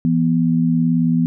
sine tone pair together, 167.11 / 245.5 Hz, E3 / B3, +24 / -10 cents, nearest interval perfect fifth, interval 666 cents, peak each -16 dBFS, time 0.05-1.26 s, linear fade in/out 0 ms, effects none

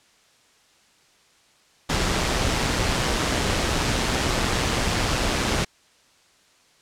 pink noise with amplitude modulation, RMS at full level -21 dBFS, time 1.89-5.65 s, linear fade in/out 10 ms, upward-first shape sine, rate 125 Hz, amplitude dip 35%, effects white hiss -58 dBFS RMS until 6.81 s + low-pass 7000 Hz 12 dB/octave

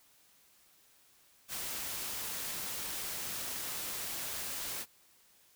white noise, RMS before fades -39 dBFS, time 1.48-4.86 s, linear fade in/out 50 ms, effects white hiss -65 dBFS RMS until 5.55 s

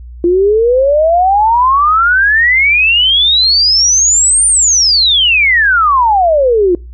sine exponential two-way sweep, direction up then down, 340 to 9190 to 340 Hz, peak -6 dBFS, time 0.24-6.75 s, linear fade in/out 2 ms, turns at 4.47 s, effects noise-tail reverb RT60 0.3 s tail -26 dB re dry + added 60 Hz sine -27 dBFS peak until 6.93 s

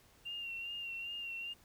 triangle tone with vibrato, 2771 Hz, F7, 14 cents flat, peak -36 dBFS, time 0.25-1.54 s, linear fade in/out 20 ms, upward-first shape sine, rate 2.5 Hz, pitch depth 37 cents each way, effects tanh soft clip ceiling -38 dBFS + pink hiss -65 dBFS RMS until 1.64 s

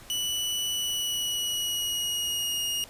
sawtooth tone with pitch glide, 2960 to 2862 Hz, F#7 to F7, 0 to +42 cents, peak -24 dBFS, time 0.1-2.84 s, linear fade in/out 0 ms, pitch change -58 cents, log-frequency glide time 0.74-2.62 s, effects pink hiss -49 dBFS RMS until 2.89 s + resampled to 32000 Hz

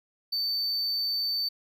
triangle tone, 4554 Hz, C#8, 46 cents sharp, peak -25 dBFS, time 0.32-1.49 s, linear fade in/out 10 ms, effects none

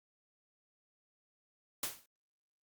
white noise with exponential decay, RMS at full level -33 dBFS, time 1.83-2.06 s, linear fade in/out 2 ms, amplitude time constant 50 ms, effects Opus 48 kbps

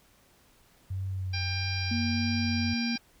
sine tone with vibrato, 94.1 Hz, F#2, 30 cents sharp, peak -30 dBFS, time 0.9-2.74 s, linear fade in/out 10 ms, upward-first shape sine, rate 1.6 Hz, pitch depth 26 cents each way
harmonic tone, 796 Hz, G5, 26 cents sharp, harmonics 1 / 2 / 3 / 4 / 5 / 6 / 7, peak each -46 / -41 / -36 / -47 / -42 / -37 / -40 dBFS, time 1.33-2.98 s, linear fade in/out 10 ms
sine tone, 234.1 Hz, A#3, 8 cents sharp, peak -28 dBFS, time 1.91-2.96 s, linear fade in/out 5 ms
effects pink hiss -62 dBFS RMS until 3.2 s

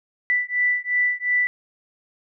sine beating tone pair, 1975.5 / 1978.3 Hz, B6 / B6, 0 / +2 cents, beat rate 2.8 Hz, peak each -22 dBFS, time 0.3-1.47 s, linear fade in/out 0 ms, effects none

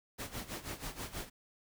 pink noise with tremolo, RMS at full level -40 dBFS, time 0.18-1.3 s, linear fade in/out 20 ms, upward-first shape sine, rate 6.2 Hz, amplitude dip 80%, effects none

